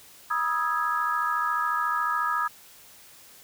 sine chord, E major seventh, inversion second, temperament equal with one note detuned, 966.3 / 1244.5 / 1318.5 / 1661.2 Hz, B5 / D#6 / E6 / G#6, -38 / 0 / 0 / 0 cents, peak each -31 / -26 / -32 / -30 dBFS, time 0.3-2.48 s, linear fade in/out 10 ms, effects white hiss -51 dBFS RMS until 3.43 s

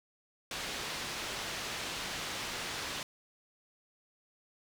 white low-pass noise, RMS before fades -39 dBFS, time 0.51-3.03 s, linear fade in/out 2 ms, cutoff 4500 Hz, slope 12 dB/octave, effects none

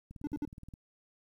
click train, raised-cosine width 5 ms, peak -35 dBFS, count 13, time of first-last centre 0.11-0.738 s, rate 19.1 Hz
triangle tone bursts, 293.6 Hz, D4, in tune, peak -30 dBFS, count 3, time 0.24-0.452 s, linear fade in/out 2 ms, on 32 ms, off 58 ms
effects 11-bit

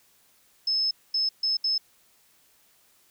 sine tone bursts at uneven times, 5210 Hz, E8, 21 cents flat, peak -22 dBFS, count 4, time 0.67-0.91 / 1.14-1.29 / 1.43-1.57 / 1.64-1.78 s, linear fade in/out 5 ms, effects white hiss -62 dBFS RMS until 3.1 s

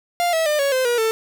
45% pulse tone with pitch steps, 698.5 / 648 / 601.1 / 557.6 / 517.3 / 479.9 / 445.1 Hz, F5 / E5 / D5 / C#5 / C5 / B4 / A4, 0 / -30 / +40 / +10 / -20 / -50 / +20 cents, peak -17 dBFS, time 0.2-1.11 s, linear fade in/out 0 ms, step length 130 ms, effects none

